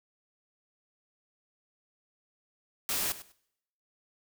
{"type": "noise with echo", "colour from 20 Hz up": "white", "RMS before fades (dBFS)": -31, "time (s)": [2.89, 3.12], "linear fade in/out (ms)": 0, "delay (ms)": 100, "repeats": 2, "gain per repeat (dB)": -15, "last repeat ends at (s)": 3.32, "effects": ["noise-tail reverb RT60 0.8 s tail -25 dB re dry"]}